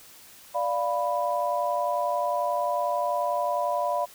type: chord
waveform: sine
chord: B diminished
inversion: first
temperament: equal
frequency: 587.3 / 698.5 / 987.8 Hz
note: D5 / F5 / B5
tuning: 0 / 0 / 0 cents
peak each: -28 dBFS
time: 0.54-4.06 s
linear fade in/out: 20 ms
effects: white hiss -50 dBFS RMS until 4.14 s